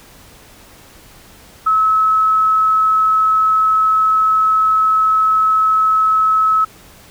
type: tone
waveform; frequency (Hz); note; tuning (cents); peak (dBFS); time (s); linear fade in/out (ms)
sine; 1293; E6; -34; -10; 1.66-6.65; 10
effects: pink hiss -43 dBFS RMS until 7.1 s